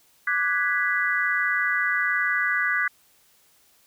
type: chord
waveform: sine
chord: G# half-diminished seventh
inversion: second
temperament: equal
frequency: 1174.7 / 1480 / 1661.2 / 1975.5 Hz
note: D6 / F#6 / G#6 / B6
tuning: 0 / 0 / 0 / 0 cents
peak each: -30 / -26 / -26 / -25 dBFS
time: 0.27-2.88 s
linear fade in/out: 5 ms
effects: white hiss -60 dBFS RMS until 3.86 s